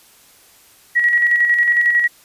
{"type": "tone with tremolo", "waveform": "sine", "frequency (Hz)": 1916, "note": "A#6", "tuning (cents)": 47, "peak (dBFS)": -10, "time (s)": [0.95, 2.08], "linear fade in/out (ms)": 20, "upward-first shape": "square", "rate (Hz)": 11, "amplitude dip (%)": 40, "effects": ["white hiss -49 dBFS RMS until 2.24 s", "resampled to 32000 Hz"]}